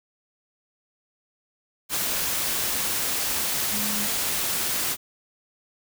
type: tone in noise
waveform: sine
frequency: 208 Hz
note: G#3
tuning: 3 cents sharp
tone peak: -32 dBFS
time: 3.7-4.09 s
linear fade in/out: 50 ms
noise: white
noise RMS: -26 dBFS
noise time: 1.89-4.97 s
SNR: -9 dB
effects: none